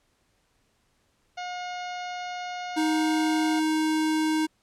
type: harmonic tone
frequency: 719 Hz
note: F#5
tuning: 50 cents flat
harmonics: 1 / 2 / 3 / 4 / 5 / 6 / 7 / 8 / 9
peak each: -33 / -41 / -42 / -45 / -49 / -48 / -53 / -52 / -54 dBFS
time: 1.37-3.6 s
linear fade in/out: 10 ms
type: tone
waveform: square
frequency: 312.7 Hz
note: D#4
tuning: 9 cents sharp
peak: -23 dBFS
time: 2.76-4.47 s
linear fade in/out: 20 ms
effects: pink hiss -69 dBFS RMS until 4.62 s + low-pass 10000 Hz 12 dB/octave